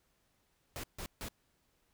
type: noise bursts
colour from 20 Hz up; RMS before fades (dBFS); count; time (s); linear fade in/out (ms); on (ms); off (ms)
pink; -42; 3; 0.76-1.285; 0; 75; 150
effects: pink hiss -75 dBFS RMS until 1.93 s